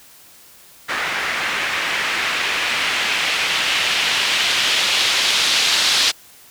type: noise with low-pass filter sweep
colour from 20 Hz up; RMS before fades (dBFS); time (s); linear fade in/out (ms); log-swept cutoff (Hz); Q
blue; -19; 0.88-6.12; 20; 1800 to 4000; 1.5
effects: white hiss -46 dBFS RMS until 6.5 s